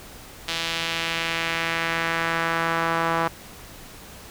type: tone with band-pass filter sweep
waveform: sawtooth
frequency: 165.6 Hz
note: E3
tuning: 8 cents sharp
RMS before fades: -25 dBFS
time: 0.48-3.28 s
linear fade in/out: 5 ms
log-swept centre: 3600 to 1100 Hz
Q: 1.5
effects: pink hiss -43 dBFS RMS until 4.3 s

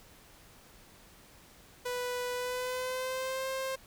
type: tone with pitch glide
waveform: sawtooth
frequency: 493.9 to 529.3 Hz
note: B4 to C5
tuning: 0 to +20 cents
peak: -29 dBFS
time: 1.85-3.76 s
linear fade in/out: 10 ms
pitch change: +120 cents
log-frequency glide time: 2.34-3.48 s
effects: pink hiss -57 dBFS RMS until 3.86 s

